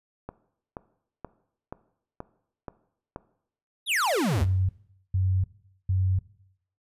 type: click train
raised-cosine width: 1 ms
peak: -21 dBFS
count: 7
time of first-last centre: 0.29-3.161 s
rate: 2.09 Hz
type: exponential sweep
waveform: square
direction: down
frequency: 3951 to 53 Hz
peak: -23 dBFS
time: 3.86-4.46 s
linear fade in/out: 50 ms
type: tone bursts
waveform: sine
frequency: 93.8 Hz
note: F#2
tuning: 24 cents sharp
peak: -21 dBFS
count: 3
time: 4.39-6.19 s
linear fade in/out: 5 ms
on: 300 ms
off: 450 ms
effects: noise-tail reverb RT60 0.7 s tail -18 dB re dry + resampled to 32000 Hz